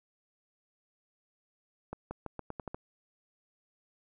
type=accelerating click train; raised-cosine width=1 ms; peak=-24 dBFS; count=8; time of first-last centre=1.93-2.745 s; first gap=180 ms; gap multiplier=0.85; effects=none